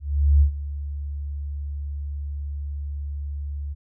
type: tone with ADSR envelope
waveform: sine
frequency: 71.8 Hz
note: D2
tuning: 39 cents flat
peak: -11 dBFS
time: 0-3.75 s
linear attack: 410 ms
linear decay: 98 ms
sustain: -16 dB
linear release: 28 ms
effects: none